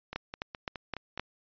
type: two click trains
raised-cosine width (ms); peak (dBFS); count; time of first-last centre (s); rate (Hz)
0.3; -17 / -22; 5 / 6; 0.16-1.196 / 0.13-1.176; 3.86 / 4.78
effects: resampled to 11025 Hz